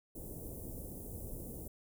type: band-stop noise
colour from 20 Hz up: pink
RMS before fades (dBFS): -45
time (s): 0.15-1.68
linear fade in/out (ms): 5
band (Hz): 530 to 10000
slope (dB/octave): 24
effects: none